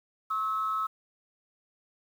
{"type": "tone pair together", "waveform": "sine", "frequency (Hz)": [1087.6, 1294], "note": ["C#6", "E6"], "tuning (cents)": [-33, -32], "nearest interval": "minor third", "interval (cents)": 301, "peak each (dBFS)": [-34, -27], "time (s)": [0.3, 0.87], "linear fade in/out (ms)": 10, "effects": ["tanh soft clip ceiling -21 dBFS", "9-bit"]}